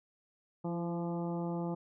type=harmonic tone with a mistuned harmonic; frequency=171.8 Hz; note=F3; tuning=28 cents flat; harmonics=1 / 2 / 3 / 4 / 5 / 6 / 7; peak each=-35 / -39 / -43 / -46 / -45 / -53 / -53 dBFS; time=0.64-1.75 s; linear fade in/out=10 ms; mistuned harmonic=2; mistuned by=-25 cents; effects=none